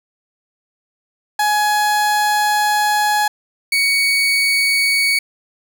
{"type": "tone pair in turn", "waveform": "30% pulse", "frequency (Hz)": [840, 2238], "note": ["G#5", "C#7"], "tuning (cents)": [19, 16], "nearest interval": "octave + perfect fourth", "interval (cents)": 1697, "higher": "second", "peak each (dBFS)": -11, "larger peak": "neither", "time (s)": [[1.39, 3.28], [3.72, 5.19]], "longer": "first", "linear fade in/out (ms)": 5, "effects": []}